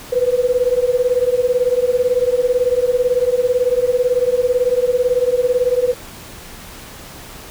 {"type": "beating tone pair", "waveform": "sine", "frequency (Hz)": [487.2, 505.2], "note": ["B4", "B4"], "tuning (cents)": [-24, 39], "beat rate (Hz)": 18, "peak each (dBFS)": -16, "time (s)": [0.12, 5.94], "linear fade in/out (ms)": 10, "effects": ["pink hiss -36 dBFS RMS until 7.5 s"]}